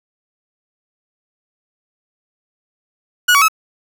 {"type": "tone with pitch steps", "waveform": "30% pulse", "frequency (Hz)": [1458, 1130, 1291], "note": ["F#6", "C#6", "E6"], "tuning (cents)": [-26, 33, -37], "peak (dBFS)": -6, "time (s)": [3.28, 3.484], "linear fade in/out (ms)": 10, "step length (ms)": 68, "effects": []}